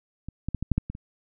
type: clicks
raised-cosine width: 5 ms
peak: -23 / -16 / -15 / -16 / -8 / -10 / -20 / -27 dBFS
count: 8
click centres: 0.286 / 0.486 / 0.547 / 0.626 / 0.717 / 0.78 / 0.9 / 0.951 s
effects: none